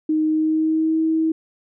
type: tone with pitch glide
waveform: sine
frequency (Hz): 311.1 to 320.2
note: D#4 to D#4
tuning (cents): 0 to +50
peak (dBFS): -16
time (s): 0.09-1.32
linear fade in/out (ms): 5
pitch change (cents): +50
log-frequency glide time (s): 0.25-1
effects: none